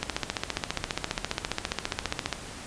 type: click train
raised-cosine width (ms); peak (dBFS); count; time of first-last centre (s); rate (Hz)
0.2; -9; 35; 0.03-2.327; 14.8
effects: pink hiss -41 dBFS RMS until 2.66 s + resampled to 22050 Hz